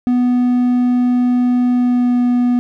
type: tone with pitch glide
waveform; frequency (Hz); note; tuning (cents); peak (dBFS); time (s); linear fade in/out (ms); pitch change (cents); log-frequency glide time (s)
triangle; 246.9 to 244.9; B3 to B3; 0 to -14; -9; 0.07-2.59; 0; -14; 1.72-2.2
effects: none